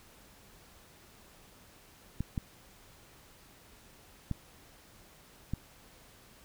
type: clicks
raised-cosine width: 5 ms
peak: -20 dBFS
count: 4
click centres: 2.206 / 2.378 / 4.313 / 5.536 s
effects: pink hiss -58 dBFS RMS until 6.44 s